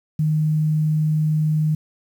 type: tone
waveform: sine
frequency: 154.5 Hz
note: D#3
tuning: 12 cents flat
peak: -16 dBFS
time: 0.19-1.75 s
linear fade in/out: 5 ms
effects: 8-bit